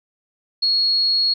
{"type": "tone", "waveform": "sine", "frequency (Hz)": 4319, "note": "C#8", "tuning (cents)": -46, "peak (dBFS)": -15, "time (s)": [0.62, 1.34], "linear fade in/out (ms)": 10, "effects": []}